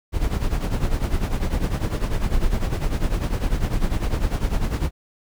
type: noise with tremolo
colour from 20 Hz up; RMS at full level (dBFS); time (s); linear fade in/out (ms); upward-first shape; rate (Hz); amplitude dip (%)
brown; -18; 0.12-4.91; 50; triangle; 10; 80
effects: none